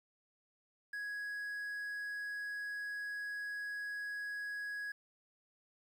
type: tone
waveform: triangle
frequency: 1665 Hz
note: G#6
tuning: 4 cents sharp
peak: -37 dBFS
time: 0.93-4.92 s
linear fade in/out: 5 ms
effects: 11-bit